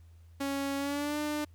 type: tone with pitch glide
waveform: sawtooth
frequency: 277.2 to 298.8 Hz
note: C#4 to D4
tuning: 0 to +30 cents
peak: -27 dBFS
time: 0.4-1.45 s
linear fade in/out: 10 ms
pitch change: +130 cents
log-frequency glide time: 0.77-1.18 s
effects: added 83 Hz sine -52 dBFS peak until 1.54 s + pink hiss -71 dBFS RMS until 1.54 s